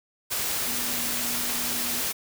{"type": "tone in noise", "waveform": "sine", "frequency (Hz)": 240.5, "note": "B3", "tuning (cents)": -46, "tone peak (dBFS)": -39, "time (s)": [0.66, 2.01], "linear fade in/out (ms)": 20, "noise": "white", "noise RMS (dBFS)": -28, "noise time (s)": [0.3, 2.13], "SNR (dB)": -14, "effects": []}